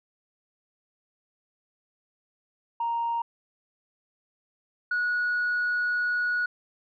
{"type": "tone pair in turn", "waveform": "sine", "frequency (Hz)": [932.3, 1459.4], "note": ["A#5", "F#6"], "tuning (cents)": [0, -24], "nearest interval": "minor sixth", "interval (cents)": 776, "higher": "second", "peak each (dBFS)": [-24, -22], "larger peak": "second", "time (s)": [[2.8, 3.22], [4.91, 6.46]], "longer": "second", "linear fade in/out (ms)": 5, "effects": ["tanh soft clip ceiling -21 dBFS"]}